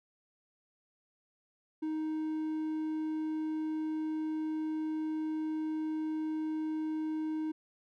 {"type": "tone", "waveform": "triangle", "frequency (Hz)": 312.4, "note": "D#4", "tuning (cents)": 7, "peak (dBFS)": -30, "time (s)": [1.82, 7.52], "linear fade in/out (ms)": 10, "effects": []}